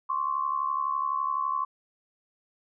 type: tone pair together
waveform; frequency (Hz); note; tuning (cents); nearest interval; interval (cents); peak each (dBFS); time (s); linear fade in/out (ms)
sine; 1053 / 1124.9; C6 / C#6; +11 / +25; minor second; 114; -28 / -29; 0.09-1.65; 10
effects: none